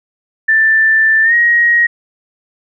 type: tone with pitch glide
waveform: sine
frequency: 1771 to 1887.2 Hz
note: A6 to A#6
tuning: +11 to +21 cents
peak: -7 dBFS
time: 0.48-1.87 s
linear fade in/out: 10 ms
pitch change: +110 cents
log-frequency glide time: 1.23-1.34 s
effects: none